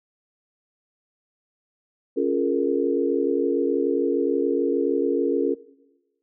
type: chord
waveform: sine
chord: Bb minor seventh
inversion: first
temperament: equal with one note detuned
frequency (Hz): 277.2 / 349.2 / 419.4 / 466.2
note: Db4 / F4 / Ab4 / Bb4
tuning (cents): 0 / 0 / +17 / 0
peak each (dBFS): -25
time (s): 2.16-5.55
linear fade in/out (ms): 20
effects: noise-tail reverb RT60 1.0 s tail -19 dB re dry